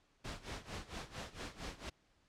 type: noise with tremolo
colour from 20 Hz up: pink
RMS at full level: -43 dBFS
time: 0.24-1.9 s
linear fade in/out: 10 ms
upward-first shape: sine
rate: 4.4 Hz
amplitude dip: 85%
effects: pink hiss -73 dBFS RMS until 2.28 s + low-pass 6000 Hz 12 dB/octave